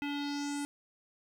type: tone with low-pass filter sweep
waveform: square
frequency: 287 Hz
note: D4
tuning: 40 cents flat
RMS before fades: -36 dBFS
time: 0.02-0.65 s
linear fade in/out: 0 ms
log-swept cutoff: 2600 to 9900 Hz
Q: 3.4
effects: 10-bit